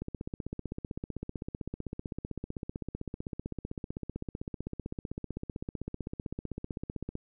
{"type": "click train", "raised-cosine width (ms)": 3, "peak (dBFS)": -23, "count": 113, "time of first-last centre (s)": [0.02, 7.154], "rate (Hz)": 15.7, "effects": []}